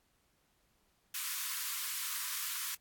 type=high-pass noise; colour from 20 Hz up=white; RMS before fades=-38 dBFS; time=1.14-2.75 s; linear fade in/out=5 ms; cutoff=980 Hz; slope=96 dB/octave; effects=pink hiss -74 dBFS RMS until 2.8 s + AAC 64 kbps